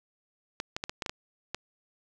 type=clicks; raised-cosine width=0.2 ms; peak=-15 dBFS; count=8; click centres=0.601 / 0.765 / 0.839 / 0.895 / 1.022 / 1.062 / 1.095 / 1.546 s; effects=none